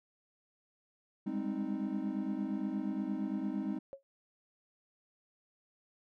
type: chord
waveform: triangle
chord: Ab major seventh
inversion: third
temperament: equal with one note detuned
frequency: 199.08 / 207.7 / 261.6 / 311.1 Hz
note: G3 / Ab3 / C4 / Eb4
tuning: +27 / 0 / 0 / 0 cents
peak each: -37 dBFS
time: 1.26-3.79 s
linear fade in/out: 10 ms
type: tone with exponential decay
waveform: sine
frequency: 548 Hz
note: C#5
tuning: 20 cents flat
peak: -38 dBFS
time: 3.93-4.03 s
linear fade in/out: 0 ms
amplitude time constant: 20 ms
effects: none